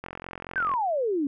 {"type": "click train", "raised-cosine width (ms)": 0.5, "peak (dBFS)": -21, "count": 32, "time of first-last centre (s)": [0.04, 0.738], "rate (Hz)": 44.4}
{"type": "exponential sweep", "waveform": "sine", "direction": "down", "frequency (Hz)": [1616, 269.3], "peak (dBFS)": -23, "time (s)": [0.56, 1.27], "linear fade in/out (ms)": 2}
{"effects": []}